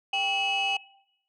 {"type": "tone cluster", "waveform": "sine", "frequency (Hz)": [787, 2578, 2931], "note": ["G5", "E7", "F#7"], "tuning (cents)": [7, -39, -17], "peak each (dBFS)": -27, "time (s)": [0.13, 0.77], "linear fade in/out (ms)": 5, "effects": ["noise-tail reverb RT60 0.8 s tail -22 dB re dry", "tanh soft clip ceiling -20 dBFS"]}